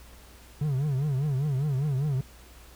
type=tone with vibrato; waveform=triangle; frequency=140.3 Hz; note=C#3; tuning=21 cents sharp; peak=-22 dBFS; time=0.61-2.21 s; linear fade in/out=5 ms; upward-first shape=triangle; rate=5 Hz; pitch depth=190 cents each way; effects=added 60 Hz sine -50 dBFS peak until 2.75 s + pink hiss -53 dBFS RMS until 2.75 s